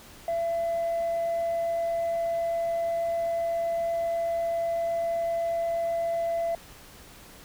sine tone, 673 Hz, E5, 36 cents sharp, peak -23 dBFS, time 0.28-6.55 s, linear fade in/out 2 ms, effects tanh soft clip ceiling -23 dBFS + pink hiss -49 dBFS RMS until 7.44 s

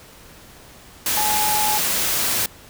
sine tone in noise, 847 Hz, G#5, 34 cents sharp, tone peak -21 dBFS, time 1.17-1.78 s, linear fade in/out 2 ms, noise white, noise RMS -21 dBFS, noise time 1.06-2.46 s, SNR -3 dB, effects pink hiss -45 dBFS RMS until 2.69 s

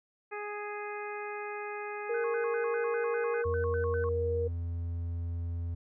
harmonic tone, 415.3 Hz, G#4, in tune, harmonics 1 / 2 / 3 / 4 / 5 / 6, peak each -39 / -42 / -44 / -45 / -46 / -47 dBFS, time 0.31-3.43 s, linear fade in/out 20 ms
sine tone with pitch glide, 466.2 to 471.1 Hz, A#4 to A#4, 0 to +18 cents, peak -29 dBFS, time 2.09-4.48 s, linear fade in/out 10 ms, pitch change +18 cents, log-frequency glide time 2.48-3.64 s
sine tone with vibrato, 1290 Hz, E6, 38 cents flat, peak -38 dBFS, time 2.14-4.09 s, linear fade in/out 2 ms, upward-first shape square, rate 5 Hz, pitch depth 280 cents each way
triangle tone, 85.1 Hz, F2, 44 cents flat, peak -30 dBFS, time 3.45-5.75 s, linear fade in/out 10 ms
effects none

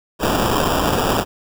blue noise with sample-and-hold, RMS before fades -18 dBFS, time 0.19-1.25 s, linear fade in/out 50 ms, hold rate 2100 Hz, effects none

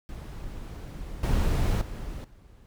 brown noise with level steps, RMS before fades -38 / -24 / -36 / -52 dBFS, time 0.09-2.66 s, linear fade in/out 0 ms, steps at 1.23 / 1.81 / 2.24 s, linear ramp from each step 5 ms, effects none

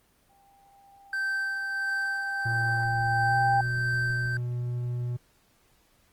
sine tone with exponential growth, 794 Hz, G5, 22 cents sharp, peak -20 dBFS, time 0.29-3.61 s, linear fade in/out 5 ms, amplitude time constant 720 ms
triangle tone with tremolo, 1557 Hz, G6, 12 cents flat, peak -24 dBFS, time 1.13-4.37 s, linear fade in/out 2 ms, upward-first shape sine, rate 1.5 Hz, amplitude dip 35%
triangle tone with pitch glide, 116.54 to 121.91 Hz, A#2 to B2, 0 to -22 cents, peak -26 dBFS, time 2.45-5.17 s, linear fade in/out 10 ms, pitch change +78 cents, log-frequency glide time 3.26-3.35 s
effects pink hiss -65 dBFS RMS until 6.12 s + Opus 24 kbps

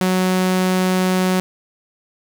sawtooth tone, 185 Hz, F#3, in tune, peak -11 dBFS, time 0.01-1.4 s, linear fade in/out 0 ms, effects 8-bit

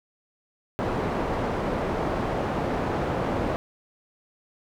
white low-pass noise, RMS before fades -27 dBFS, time 0.79-3.56 s, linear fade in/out 0 ms, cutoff 710 Hz, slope 12 dB/octave, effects none

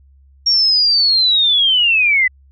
sine linear sweep, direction down, 5588 to 1975.5 Hz, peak -10 dBFS, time 0.46-2.28 s, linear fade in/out 10 ms, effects added 68 Hz sine -45 dBFS peak until 2.51 s

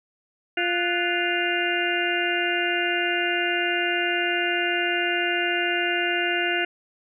harmonic tone with a mistuned harmonic, 349.2 Hz, F4, in tune, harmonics 1 / 2 / 4 / 5 / 6 / 7 / 8, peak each -28 / -30 / -27 / -31 / -30 / -33 / -28 dBFS, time 0.57-6.65 s, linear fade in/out 5 ms, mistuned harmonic 4, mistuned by +100 cents, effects none

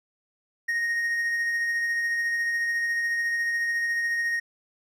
triangle tone with tremolo, 1864.7 Hz, A#6, in tune, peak -21 dBFS, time 0.68-4.4 s, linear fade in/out 10 ms, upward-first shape sine, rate 14 Hz, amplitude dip 25%, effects none

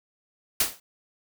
white noise with exponential decay, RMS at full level -18 dBFS, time 0.6-0.8 s, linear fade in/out 5 ms, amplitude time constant 42 ms, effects none

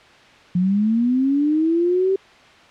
sine linear sweep, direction up, 174.61 to 389.8 Hz, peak -15 dBFS, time 0.55-2.16 s, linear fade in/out 5 ms, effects white hiss -47 dBFS RMS until 2.7 s + low-pass 3000 Hz 12 dB/octave

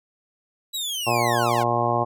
sawtooth linear sweep, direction down, 3951 to 659.3 Hz, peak -23 dBFS, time 0.73-1.64 s, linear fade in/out 20 ms
harmonic tone, 118.9 Hz, A#2, 35 cents sharp, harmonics 1 / 2 / 3 / 4 / 5 / 6 / 7 / 8 / 9, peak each -28 / -32 / -29 / -31 / -27 / -26 / -26 / -32 / -26 dBFS, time 1.06-2.05 s, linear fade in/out 20 ms
effects none

